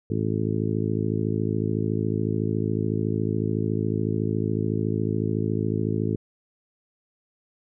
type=harmonic tone; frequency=53.9 Hz; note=A1; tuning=35 cents flat; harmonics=2 / 3 / 4 / 5 / 6 / 7 / 8; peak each=-27 / -29 / -30 / -31 / -32 / -32 / -33 dBFS; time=0.1-6.16 s; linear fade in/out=5 ms; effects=none